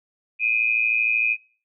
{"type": "tone pair together", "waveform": "sine", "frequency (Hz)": [2424, 2537], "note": ["D#7", "D#7"], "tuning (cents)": [-46, 33], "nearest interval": "minor second", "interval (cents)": 79, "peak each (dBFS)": -21, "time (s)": [0.39, 1.37], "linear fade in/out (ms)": 50, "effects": ["noise-tail reverb RT60 0.4 s tail -21 dB re dry"]}